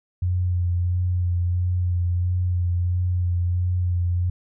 sine tone with vibrato, 89 Hz, F2, 33 cents sharp, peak -19 dBFS, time 0.22-4.3 s, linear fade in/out 5 ms, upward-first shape sine, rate 1.5 Hz, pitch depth 23 cents each way, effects none

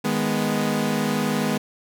sawtooth chord, G# minor, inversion second, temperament equal, 155.56 / 207.7 / 246.9 Hz, D#3 / G#3 / B3, 0 / 0 / 0 cents, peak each -24 / -20 / -21 dBFS, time 0.04-1.58 s, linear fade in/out 10 ms, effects none

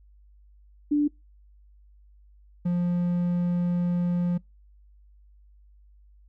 sine / triangle tone pair in turn, 293.7 / 175.6 Hz, D4 / F3, 0 / +10 cents, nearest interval major sixth, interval 890 cents, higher first, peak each -19 / -20 dBFS, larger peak first, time 0.91-1.08 / 2.65-4.38 s, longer second, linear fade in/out 10 ms, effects noise-tail reverb RT60 0.2 s tail -25 dB re dry + added 50 Hz sine -52 dBFS peak until 6.28 s

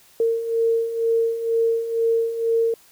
sine beating tone pair, 455.9 / 458 Hz, A#4 / A#4, -39 / -31 cents, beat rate 2.1 Hz, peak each -25 / -19 dBFS, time 0.2-2.74 s, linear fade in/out 2 ms, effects white hiss -53 dBFS RMS until 2.91 s

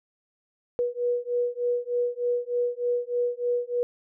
sine beating tone pair, 483.9 / 487.2 Hz, B4 / B4, -35 / -24 cents, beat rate 3.3 Hz, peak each -27 dBFS, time 0.79-3.83 s, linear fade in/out 0 ms, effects none

